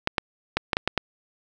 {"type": "clicks", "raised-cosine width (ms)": 0.3, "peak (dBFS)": -5, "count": 7, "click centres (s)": [0.074, 0.182, 0.57, 0.732, 0.769, 0.876, 0.977], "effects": []}